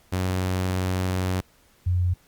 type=tone pair in turn; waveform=sawtooth / sine; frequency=92.5 / 89.56 Hz; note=F#2 / F2; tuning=0 / +44 cents; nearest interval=minor second; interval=56 cents; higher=first; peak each=-19 / -19 dBFS; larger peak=neither; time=0.12-1.41 / 1.86-2.14 s; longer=first; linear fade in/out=10 ms; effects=pink hiss -59 dBFS RMS until 2.27 s + Opus 48 kbps